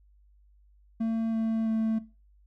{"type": "tone with pitch steps", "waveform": "triangle", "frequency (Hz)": [225.5, 223.7, 221.9], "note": ["A3", "A3", "A3"], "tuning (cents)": [43, 29, 15], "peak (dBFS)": -23, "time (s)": [1, 1.99], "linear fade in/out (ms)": 10, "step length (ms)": 330, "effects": ["noise-tail reverb RT60 0.3 s tail -17 dB re dry", "added 50 Hz sine -57 dBFS peak until 2.46 s"]}